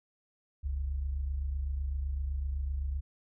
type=tone pair together; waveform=sine; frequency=41.43 / 69.3 Hz; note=E1 / C#2; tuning=+9 / 0 cents; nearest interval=major sixth; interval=891 cents; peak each=-38 / -31 dBFS; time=0.63-3.01 s; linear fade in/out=20 ms; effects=none